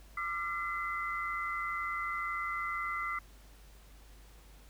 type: tone cluster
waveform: sine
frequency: 1184 / 1366 / 2040 Hz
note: D6 / F6 / C7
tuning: +14 / -39 / -44 cents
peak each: -37 / -39 / -37 dBFS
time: 0.17-3.19 s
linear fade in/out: 5 ms
effects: added 50 Hz sine -54 dBFS peak until 4.69 s + pink hiss -61 dBFS RMS until 4.69 s